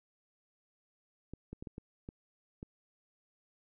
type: clicks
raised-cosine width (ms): 3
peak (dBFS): -30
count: 7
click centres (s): 1.336 / 1.53 / 1.625 / 1.672 / 1.781 / 2.089 / 2.629
effects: none